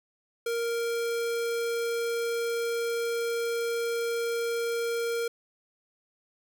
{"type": "tone", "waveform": "square", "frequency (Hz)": 466.2, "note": "A#4", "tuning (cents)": 0, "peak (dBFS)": -28, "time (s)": [0.46, 5.28], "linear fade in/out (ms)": 5, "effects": []}